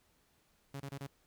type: tone bursts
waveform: sawtooth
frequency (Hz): 138.8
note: C#3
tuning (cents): +3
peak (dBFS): -37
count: 4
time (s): 0.74-1.069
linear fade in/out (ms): 5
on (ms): 62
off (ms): 27
effects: pink hiss -72 dBFS RMS until 1.26 s